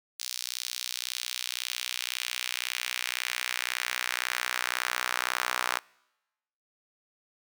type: tone with high-pass filter sweep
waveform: sawtooth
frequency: 61.9 Hz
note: B1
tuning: 5 cents sharp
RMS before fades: -33 dBFS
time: 0.19-5.79 s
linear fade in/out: 10 ms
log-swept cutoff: 4600 to 1200 Hz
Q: 1.5
effects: noise-tail reverb RT60 1.0 s tail -26 dB re dry